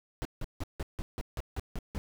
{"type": "noise bursts", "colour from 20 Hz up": "brown", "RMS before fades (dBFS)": -34, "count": 10, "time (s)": [0.22, 1.98], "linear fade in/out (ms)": 0, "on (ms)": 32, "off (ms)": 160, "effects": []}